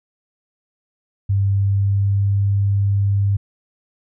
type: tone with pitch glide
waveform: sine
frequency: 98.8 to 100.01 Hz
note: G2 to G2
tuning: +14 to +35 cents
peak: -14 dBFS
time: 1.29-3.37 s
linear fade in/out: 10 ms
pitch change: +21 cents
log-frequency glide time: 1.49-2.43 s
effects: none